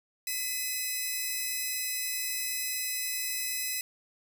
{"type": "tone pair together", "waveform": "5% pulse", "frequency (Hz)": [2009, 2553], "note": ["B6", "D#7"], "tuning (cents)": [29, 44], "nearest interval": "major third", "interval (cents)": 415, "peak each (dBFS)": -24, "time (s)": [0.27, 3.81], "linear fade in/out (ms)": 2, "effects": []}